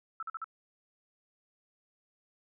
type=tone bursts; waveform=sine; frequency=1318.5 Hz; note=E6; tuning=in tune; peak=-35 dBFS; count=4; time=0.2-0.443 s; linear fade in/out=2 ms; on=27 ms; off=45 ms; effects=none